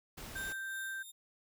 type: noise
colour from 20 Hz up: pink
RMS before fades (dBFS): -47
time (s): 0.17-0.53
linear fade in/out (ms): 10
type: tone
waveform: sine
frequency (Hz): 1568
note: G6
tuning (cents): 0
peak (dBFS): -38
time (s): 0.35-1.03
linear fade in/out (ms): 10
type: tone with tremolo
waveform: 10% pulse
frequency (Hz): 3659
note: A#7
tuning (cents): -33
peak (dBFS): -37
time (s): 0.35-1.12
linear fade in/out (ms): 20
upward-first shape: sine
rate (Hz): 2.7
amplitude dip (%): 55
effects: none